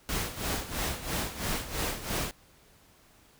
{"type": "noise with tremolo", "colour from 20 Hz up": "pink", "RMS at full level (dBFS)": -30, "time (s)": [0.09, 2.31], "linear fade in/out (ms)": 0, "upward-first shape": "sine", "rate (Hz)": 3, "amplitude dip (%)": 75, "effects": ["pink hiss -60 dBFS RMS until 3.39 s"]}